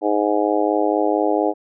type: harmonic tone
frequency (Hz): 104.3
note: G#2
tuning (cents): +8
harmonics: 3 / 4 / 5 / 6 / 7 / 8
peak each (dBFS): -21 / -22 / -23 / -24 / -24 / -25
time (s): 0.01-1.54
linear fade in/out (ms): 50
effects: none